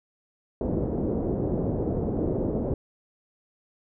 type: low-pass noise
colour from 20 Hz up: white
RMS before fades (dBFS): -27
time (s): 0.61-2.74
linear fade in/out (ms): 2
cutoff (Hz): 480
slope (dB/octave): 24
effects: none